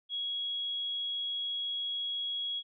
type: tone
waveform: sine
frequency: 3322 Hz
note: G#7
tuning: in tune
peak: -32 dBFS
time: 0.09-2.63 s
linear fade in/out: 50 ms
effects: none